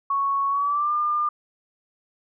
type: tone with pitch glide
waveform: sine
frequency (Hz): 1108.7 to 1202.1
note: C#6 to D6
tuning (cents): 0 to +40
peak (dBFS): -20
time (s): 0.1-1.29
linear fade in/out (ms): 5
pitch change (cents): +140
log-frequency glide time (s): 0.49-0.93
effects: none